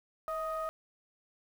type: ring-modulated tone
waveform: triangle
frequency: 305.6 Hz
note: D#4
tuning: 31 cents flat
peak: -28 dBFS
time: 0.28-0.69 s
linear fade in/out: 0 ms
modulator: 946 Hz
effects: 9-bit